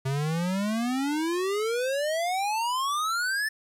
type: exponential sweep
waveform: square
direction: up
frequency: 131.3 to 1779 Hz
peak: -26 dBFS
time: 0.05-3.49 s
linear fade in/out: 10 ms
effects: low-pass 12000 Hz 12 dB/octave + 10-bit